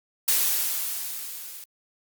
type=noise with level ramp; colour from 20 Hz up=blue; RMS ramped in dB=-20 to -41 dBFS; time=0.28-1.64 s; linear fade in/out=2 ms; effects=Opus 48 kbps